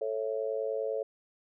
sine chord, A major, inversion none, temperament just, 440 / 550 / 660 Hz, A4 / C#5 / E5, 0 / -14 / +2 cents, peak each -33 / -33 / -39 dBFS, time 0.01-1.03 s, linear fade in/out 5 ms, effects none

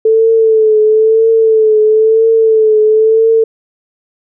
sine tone with vibrato, 440 Hz, A4, in tune, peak -5 dBFS, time 0.05-3.44 s, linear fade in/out 5 ms, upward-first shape triangle, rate 1 Hz, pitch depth 49 cents each way, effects none

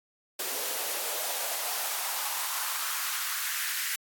white noise with high-pass filter sweep, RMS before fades -32 dBFS, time 0.39-3.96 s, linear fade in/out 5 ms, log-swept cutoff 410 to 1800 Hz, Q 2.4, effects AAC 64 kbps

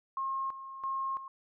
sine tone with tremolo, 1074 Hz, C6, 45 cents sharp, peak -31 dBFS, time 0.17-1.28 s, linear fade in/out 2 ms, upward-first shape square, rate 1.5 Hz, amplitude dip 70%, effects none

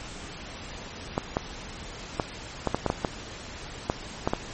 clicks, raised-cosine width 1 ms, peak -9 dBFS, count 11, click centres 1.179 / 1.369 / 2.198 / 2.673 / 2.746 / 2.863 / 2.901 / 3.048 / 3.899 / 4.275 / 4.335 s, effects pink hiss -40 dBFS RMS until 4.53 s + MP3 32 kbps

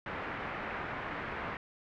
white low-pass noise, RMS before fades -39 dBFS, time 0.06-1.57 s, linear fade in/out 2 ms, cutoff 2000 Hz, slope 24 dB/octave, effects none

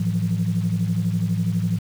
sine tone cluster, 108.6 / 166.6 / 178.7 Hz, A2 / E3 / F3, -22 / +19 / +40 cents, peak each -23 dBFS, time 0-1.79 s, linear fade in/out 5 ms, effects tanh soft clip ceiling -12 dBFS + 7-bit

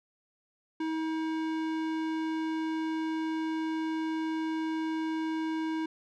square tone with low-pass filter, 319 Hz, D#4, 43 cents sharp, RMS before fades -32 dBFS, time 0.8-5.86 s, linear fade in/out 5 ms, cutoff 3400 Hz, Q 0.53, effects none

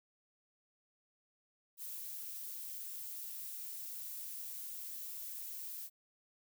violet noise, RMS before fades -45 dBFS, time 1.77-5.9 s, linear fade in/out 50 ms, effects none

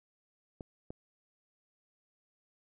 clicks, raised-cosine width 2 ms, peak -29 dBFS, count 2, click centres 0.608 / 0.905 s, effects none

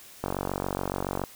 click train, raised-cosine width 1 ms, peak -14 dBFS, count 48, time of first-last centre 0.24-1.238 s, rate 47.1 Hz, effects white hiss -49 dBFS RMS until 1.35 s

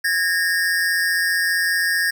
square tone pair together, 1651 / 1826.3 Hz, G#6 / A#6, -11 / -36 cents, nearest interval major second, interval 175 cents, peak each -21 dBFS, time 0.04-2.11 s, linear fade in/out 10 ms, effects none

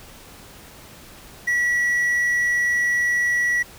triangle tone, 1938 Hz, B6, 33 cents flat, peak -16 dBFS, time 1.47-3.63 s, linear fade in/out 10 ms, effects pink hiss -44 dBFS RMS until 3.78 s

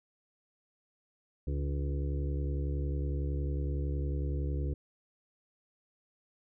harmonic tone with a mistuned harmonic, 70.9 Hz, C#2, 40 cents sharp, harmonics 1 / 2 / 4 / 5 / 6 / 7, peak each -31 / -37 / -43 / -45 / -47 / -48 dBFS, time 1.47-4.74 s, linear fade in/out 5 ms, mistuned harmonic 4, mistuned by +20 cents, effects none

